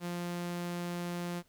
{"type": "tone", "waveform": "sawtooth", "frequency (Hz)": 174.61, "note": "F3", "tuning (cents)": 0, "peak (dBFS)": -31, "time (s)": [0, 1.43], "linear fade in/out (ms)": 50, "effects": ["pink hiss -69 dBFS RMS until 1.48 s"]}